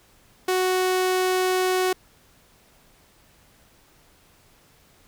sawtooth tone, 370 Hz, F#4, in tune, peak -16 dBFS, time 0.48-1.93 s, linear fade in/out 5 ms, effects pink hiss -57 dBFS RMS until 5.07 s

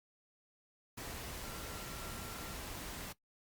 sine tone in noise, 1365 Hz, F6, 40 cents flat, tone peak -53 dBFS, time 1.44-2.54 s, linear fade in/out 10 ms, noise pink, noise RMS -45 dBFS, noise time 0.97-3.13 s, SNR -11 dB, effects noise-tail reverb RT60 0.1 s tail -18 dB re dry + Opus 48 kbps

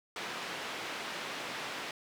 white band-pass noise, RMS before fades -40 dBFS, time 0.16-1.91 s, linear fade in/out 2 ms, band 190 to 2800 Hz, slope 12 dB/octave, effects none

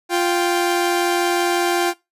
sawtooth tone pair together, 349.2 / 783.9 Hz, F4 / G5, 0 / 0 cents, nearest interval octave + major second, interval 1400 cents, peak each -14 / -18 dBFS, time 0.09-1.94 s, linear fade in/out 50 ms, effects noise-tail reverb RT60 0.2 s tail -19 dB re dry + resampled to 32000 Hz

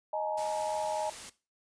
sine chord, D# suspended fourth, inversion none, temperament equal with one note detuned, 622.3 / 849 / 932.3 Hz, D#5 / G#5 / A#5, 0 / +38 / 0 cents, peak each -33 / -34 / -38 dBFS, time 0.13-1.1 s, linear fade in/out 5 ms
white noise, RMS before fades -44 dBFS, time 0.37-1.3 s, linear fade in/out 10 ms
effects noise-tail reverb RT60 0.3 s tail -17 dB re dry + resampled to 22050 Hz

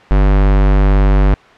square tone, 49 Hz, G1, in tune, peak -8 dBFS, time 0.11-1.34 s, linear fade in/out 0 ms, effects white hiss -41 dBFS RMS until 1.57 s + low-pass 2000 Hz 12 dB/octave

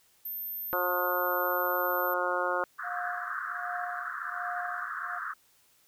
sine tone, 13320 Hz, G#9, 4 cents sharp, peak -34 dBFS, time 0.25-2.14 s, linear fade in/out 5 ms
harmonic tone, 179 Hz, F3, 43 cents sharp, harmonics 2 / 3 / 4 / 5 / 6 / 7 / 8, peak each -37 / -32 / -37 / -36 / -35 / -34 / -33 dBFS, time 0.73-2.64 s, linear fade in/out 0 ms
white band-pass noise, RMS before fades -36 dBFS, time 2.78-5.34 s, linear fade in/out 20 ms, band 1100 to 1700 Hz, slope 96 dB/octave
sine tone with tremolo, 711 Hz, F5, 31 cents sharp, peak -34 dBFS, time 2.83-5.19 s, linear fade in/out 20 ms, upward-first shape sine, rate 1.3 Hz, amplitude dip 100%
effects white hiss -65 dBFS RMS until 5.87 s

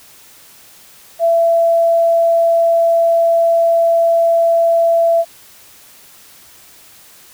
sine tone, 670 Hz, E5, 28 cents sharp, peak -9 dBFS, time 1.19-5.25 s, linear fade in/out 50 ms, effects white hiss -43 dBFS RMS until 7.33 s

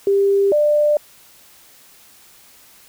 sine tone pair in turn, 396.9 / 594.7 Hz, G4 / D5, +22 / +22 cents, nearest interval perfect fifth, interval 700 cents, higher second, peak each -12 dBFS, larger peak neither, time 0.07-0.52 / 0.52-0.97 s, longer neither, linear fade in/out 2 ms, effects white hiss -48 dBFS RMS until 2.88 s

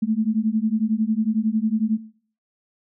sine beating tone pair, 213.5 / 224.5 Hz, G#3 / A3, +48 / +35 cents, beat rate 11 Hz, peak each -21 dBFS, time 0.02-1.98 s, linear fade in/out 10 ms, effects noise-tail reverb RT60 0.5 s tail -18 dB re dry

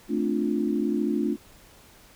sine chord, D minor seventh, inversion second, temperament equal, 220 / 261.6 / 293.7 / 349.2 Hz, A3 / C4 / D4 / F4, 0 / 0 / 0 / 0 cents, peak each -27 / -31 / -27 / -29 dBFS, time 0.08-1.37 s, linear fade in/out 50 ms, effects pink hiss -53 dBFS RMS until 2.15 s

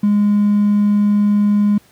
triangle tone with hard clipping, 206.1 Hz, G#3, 13 cents flat, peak -11 dBFS, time 0.03-1.78 s, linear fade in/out 5 ms, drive 4 dB, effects pink hiss -51 dBFS RMS until 1.91 s + high-pass 80 Hz 12 dB/octave

